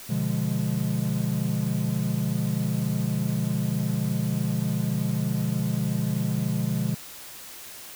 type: chord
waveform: triangle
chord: B diminished seventh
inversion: none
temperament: equal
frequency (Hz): 123.47 / 146.83 / 174.61 / 207.7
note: B2 / D3 / F3 / Ab3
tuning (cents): 0 / 0 / 0 / 0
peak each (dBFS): -27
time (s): 0.09-6.95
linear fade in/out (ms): 10
effects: white hiss -42 dBFS RMS until 7.95 s